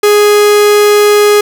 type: tone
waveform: 45% pulse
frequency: 415.3 Hz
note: G#4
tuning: in tune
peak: -4 dBFS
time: 0.03-1.41 s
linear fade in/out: 5 ms
effects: none